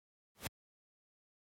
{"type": "noise with exponential growth", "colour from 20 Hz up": "pink", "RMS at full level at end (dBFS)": -35, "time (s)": [0.35, 0.47], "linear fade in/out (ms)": 0, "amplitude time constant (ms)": 25, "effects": ["high-pass 80 Hz 12 dB/octave", "MP3 64 kbps"]}